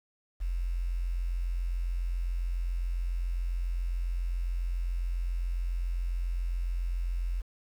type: tone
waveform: sine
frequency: 43.65 Hz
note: F1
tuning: in tune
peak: -28 dBFS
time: 0.4-7.42 s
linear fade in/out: 20 ms
effects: 9-bit